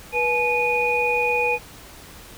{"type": "tone cluster", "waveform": "sine", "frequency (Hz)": [486.7, 855, 2465], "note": ["B4", "A5", "D#7"], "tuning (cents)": [-25, -50, -17], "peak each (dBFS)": [-23, -25, -21], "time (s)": [0.12, 1.59], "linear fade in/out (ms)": 50, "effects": ["pink hiss -43 dBFS RMS until 2.37 s"]}